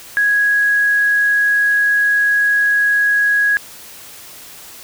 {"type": "tone", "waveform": "sine", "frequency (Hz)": 1661.2, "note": "G#6", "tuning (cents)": 0, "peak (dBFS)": -11, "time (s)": [0.17, 3.57], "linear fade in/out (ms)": 0, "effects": ["white hiss -37 dBFS RMS until 4.83 s"]}